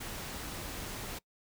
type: noise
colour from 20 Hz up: pink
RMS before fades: -41 dBFS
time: 0-1.19 s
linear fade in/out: 10 ms
effects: noise-tail reverb RT60 0.1 s tail -23 dB re dry